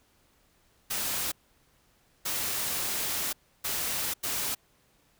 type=noise bursts at uneven times; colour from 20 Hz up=white; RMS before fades=-31 dBFS; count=4; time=0.9-1.32 / 2.25-3.33 / 3.64-4.14 / 4.23-4.55 s; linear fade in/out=10 ms; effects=pink hiss -66 dBFS RMS until 5.19 s